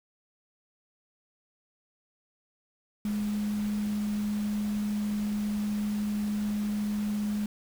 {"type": "tone in noise", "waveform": "sine", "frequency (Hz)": 208.6, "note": "G#3", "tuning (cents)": 8, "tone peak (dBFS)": -27, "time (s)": [3.05, 7.46], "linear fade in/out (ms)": 2, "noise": "pink", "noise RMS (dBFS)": -45, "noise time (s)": [3.05, 7.46], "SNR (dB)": 15, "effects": []}